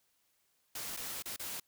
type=noise with dropouts; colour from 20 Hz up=white; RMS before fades=-41 dBFS; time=0.75-1.6 s; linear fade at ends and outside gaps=5 ms; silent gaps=0.966-0.971 / 1.224-1.256 / 1.363-1.395 s; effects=white hiss -75 dBFS RMS until 1.67 s